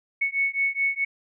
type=beating tone pair; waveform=sine; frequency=2210 / 2214.7 Hz; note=C#7 / C#7; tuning=-6 / -2 cents; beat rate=4.7 Hz; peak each=-25 dBFS; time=0.21-1.05 s; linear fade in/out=10 ms; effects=none